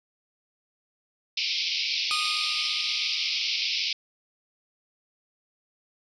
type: band-pass noise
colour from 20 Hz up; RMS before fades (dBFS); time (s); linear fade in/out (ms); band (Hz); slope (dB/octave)
white; -28; 1.37-3.93; 5; 2200 to 5400; 96
type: tone with exponential decay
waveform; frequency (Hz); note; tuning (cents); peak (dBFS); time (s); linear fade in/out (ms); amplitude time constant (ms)
20% pulse; 1231; D#6; -19; -21; 2.11-3.68; 0; 340
effects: resampled to 24000 Hz